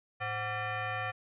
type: tone with frequency modulation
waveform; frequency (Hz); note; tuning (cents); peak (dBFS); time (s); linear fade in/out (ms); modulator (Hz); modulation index
sine; 523.3; C5; 0; -32; 0.2-1.12; 20; 632; 3
effects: resampled to 8000 Hz